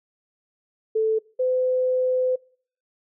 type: tone pair in turn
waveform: sine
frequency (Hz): 439.9 / 509.5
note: A4 / C5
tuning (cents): 0 / -46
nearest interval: minor third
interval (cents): 254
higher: second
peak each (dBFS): -18 / -19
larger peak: first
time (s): 0.95-1.19 / 1.39-2.36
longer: second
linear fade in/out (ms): 10
effects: noise-tail reverb RT60 0.5 s tail -24 dB re dry